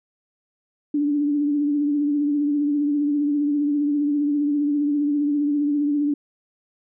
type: tone with vibrato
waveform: sine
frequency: 291.3 Hz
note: D4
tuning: 14 cents flat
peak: -18 dBFS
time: 0.94-6.14 s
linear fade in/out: 5 ms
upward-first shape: triangle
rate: 15 Hz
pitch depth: 45 cents each way
effects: none